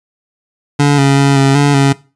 25% pulse tone with pitch steps, 143.8 / 138.4 / 139.3 / 136.8 / 143.3 / 138.4 Hz, D3 / C#3 / C#3 / C#3 / D3 / C#3, -36 / -2 / +9 / -23 / -42 / -2 cents, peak -3 dBFS, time 0.79-1.93 s, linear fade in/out 10 ms, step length 190 ms, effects noise-tail reverb RT60 0.3 s tail -19 dB re dry + resampled to 22050 Hz

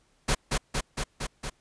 pink noise with echo, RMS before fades -24 dBFS, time 0.28-0.35 s, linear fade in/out 10 ms, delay 230 ms, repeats 5, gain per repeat -2 dB, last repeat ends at 1.5 s, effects pink hiss -67 dBFS RMS until 1.6 s + resampled to 22050 Hz

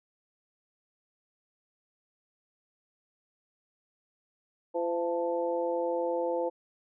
harmonic tone with a mistuned harmonic, 170.4 Hz, F3, 42 cents flat, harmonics 2 / 3 / 4 / 5, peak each -34 / -29 / -39 / -36 dBFS, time 4.74-6.5 s, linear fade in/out 20 ms, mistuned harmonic 5, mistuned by +53 cents, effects none

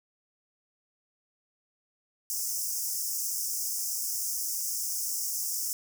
pink high-pass noise, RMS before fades -32 dBFS, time 2.3-5.73 s, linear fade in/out 0 ms, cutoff 5200 Hz, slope 96 dB/octave, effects none

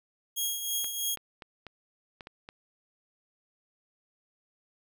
10% pulse tone with tremolo, 3277 Hz, G#7, 24 cents flat, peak -19 dBFS, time 0.36-1.16 s, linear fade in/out 20 ms, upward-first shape triangle, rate 3.1 Hz, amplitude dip 60%
clicks, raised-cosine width 0.3 ms, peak -27 dBFS, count 7, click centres 0.844 / 1.173 / 1.422 / 1.667 / 2.208 / 2.271 / 2.489 s
effects none

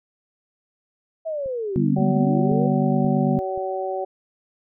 sine linear two-way sweep, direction down then up, 659.3 to 175 to 512 Hz, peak -24 dBFS, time 1.25-2.68 s, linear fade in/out 20 ms, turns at 2.1 s
click train, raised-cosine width 5 ms, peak -31 dBFS, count 5, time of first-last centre 1.46-3.576 s, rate 1.89 Hz
sine chord, G major, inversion second, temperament just, 147 / 196 / 245 Hz, D3 / G3 / B3, +2 / 0 / -14 cents, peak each -22 dBFS, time 1.76-3.39 s, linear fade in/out 0 ms
harmonic tone, 189 Hz, F#3, 37 cents sharp, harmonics 2 / 3 / 4, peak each -28 / -28 / -28 dBFS, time 1.96-4.05 s, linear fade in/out 10 ms
effects none

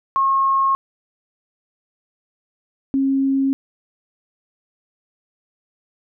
sine tone pair in turn, 1083 / 270.8 Hz, C#6 / C#4, -41 / -40 cents, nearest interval 2 octaves, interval 2399 cents, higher first, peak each -14 / -15 dBFS, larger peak first, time 0.16-0.75 / 2.94-3.53 s, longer neither, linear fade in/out 0 ms, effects none

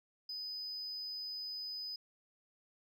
sine tone, 5000 Hz, D#8, 8 cents sharp, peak -38 dBFS, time 0.29-1.96 s, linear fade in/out 5 ms, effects tanh soft clip ceiling -38 dBFS

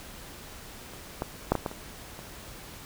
clicks, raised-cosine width 1 ms, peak -30 / -15 / -7 / -12 / -15 / -26 / -27 dBFS, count 7, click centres 0.936 / 1.221 / 1.52 / 1.553 / 1.662 / 1.714 / 2.191 s, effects pink hiss -45 dBFS RMS until 2.85 s

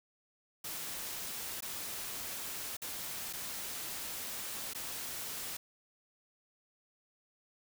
white noise with dropouts, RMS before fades -41 dBFS, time 0.64-5.57 s, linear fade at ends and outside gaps 5 ms, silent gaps 1.607-1.623 / 2.769-2.818 / 3.329-3.333 / 4.735-4.747 s, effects none

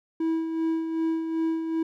triangle tone with tremolo, 324.8 Hz, E4, 26 cents flat, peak -20 dBFS, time 0.2-1.83 s, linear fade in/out 5 ms, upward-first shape sine, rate 2.6 Hz, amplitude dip 50%, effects none

